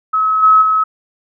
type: tone with level steps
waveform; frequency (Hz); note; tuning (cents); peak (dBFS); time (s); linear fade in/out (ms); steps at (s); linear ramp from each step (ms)
sine; 1285; E6; -45; -11 / -5 / -10; 0.13-0.84; 10; 0.42 / 0.61; 20
effects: none